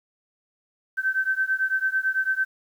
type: beating tone pair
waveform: sine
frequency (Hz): 1540 / 1549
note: G6 / G6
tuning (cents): -31 / -21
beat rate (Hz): 9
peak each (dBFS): -24 / -25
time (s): 0.97-2.45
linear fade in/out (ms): 20
effects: 9-bit